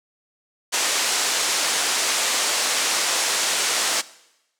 white low-pass noise, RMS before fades -22 dBFS, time 0.72-4.02 s, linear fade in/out 20 ms, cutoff 8500 Hz, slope 24 dB/octave, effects noise-tail reverb RT60 0.9 s tail -19 dB re dry + high-pass 400 Hz 12 dB/octave

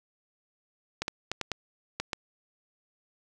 clicks, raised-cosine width 0.2 ms, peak -13 dBFS, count 7, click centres 1.02 / 1.081 / 1.316 / 1.413 / 1.517 / 2 / 2.132 s, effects none

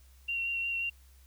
sine tone with vibrato, 2749 Hz, F7, 28 cents flat, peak -30 dBFS, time 0.28-0.9 s, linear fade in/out 10 ms, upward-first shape sine, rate 5.6 Hz, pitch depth 16 cents each way, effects added 65 Hz sine -55 dBFS peak until 1.26 s + white hiss -65 dBFS RMS until 1.26 s

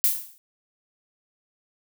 violet noise with exponential decay, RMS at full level -17 dBFS, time 0.04-0.38 s, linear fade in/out 0 ms, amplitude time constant 72 ms, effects none

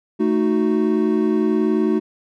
triangle chord, D# diminished, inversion second, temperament equal, 220 / 311.1 / 370 Hz, A3 / D#4 / F#4, 0 / 0 / 0 cents, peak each -18 dBFS, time 0.19-2 s, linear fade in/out 20 ms, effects none

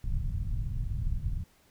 pink low-pass noise, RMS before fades -31 dBFS, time 0.04-1.44 s, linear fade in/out 2 ms, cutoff 130 Hz, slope 24 dB/octave, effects pink hiss -64 dBFS RMS until 1.7 s

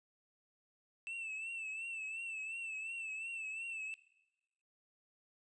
triangle tone with vibrato, 2653 Hz, E7, 10 cents sharp, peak -39 dBFS, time 1.07-3.94 s, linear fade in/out 0 ms, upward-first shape triangle, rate 2.8 Hz, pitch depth 70 cents each way, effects noise-tail reverb RT60 1.0 s tail -19 dB re dry + resampled to 22050 Hz

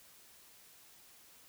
silence, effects white hiss -60 dBFS RMS until 1.48 s

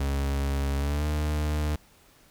40% pulse tone with pitch glide, 69.5 to 75.35 Hz, C#2 to D2, +5 to +45 cents, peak -24 dBFS, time 0-1.76 s, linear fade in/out 5 ms, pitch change +140 cents, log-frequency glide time 0.77-1.06 s, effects pink hiss -58 dBFS RMS until 2.3 s

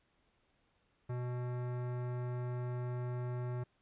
sine tone with hard clipping, 123.47 Hz, B2, in tune, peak -38 dBFS, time 1.09-3.64 s, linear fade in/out 10 ms, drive 18 dB, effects pink hiss -75 dBFS RMS until 3.81 s + resampled to 8000 Hz

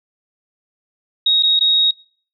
sine tone with dropouts, 3769 Hz, A#7, 18 cents sharp, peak -11 dBFS, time 1.26-1.91 s, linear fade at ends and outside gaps 5 ms, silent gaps 1.426-1.432 / 1.593-1.608 s, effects noise-tail reverb RT60 0.5 s tail -25 dB re dry

